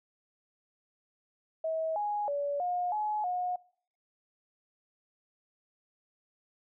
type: tone with pitch steps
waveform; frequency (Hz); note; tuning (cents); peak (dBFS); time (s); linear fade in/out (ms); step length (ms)
sine; 643 / 830 / 572 / 715 / 847 / 722; E5 / G#5 / D5 / F5 / G#5 / F#5; -43 / -1 / -46 / +41 / +34 / -43; -29; 1.64-3.56; 5; 320
effects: noise-tail reverb RT60 0.6 s tail -24 dB re dry